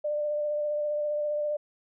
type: tone with vibrato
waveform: sine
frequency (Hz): 595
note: D5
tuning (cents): +22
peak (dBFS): -26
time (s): 0.04-1.57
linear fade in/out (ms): 10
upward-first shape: sine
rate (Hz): 15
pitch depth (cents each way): 17
effects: none